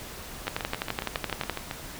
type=two click trains; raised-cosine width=0.3 ms; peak=-15 / -11 dBFS; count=10 / 13; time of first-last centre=0.47-1.711 / 0.48-1.497 s; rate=7.25 / 11.8 Hz; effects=pink hiss -41 dBFS RMS until 1.99 s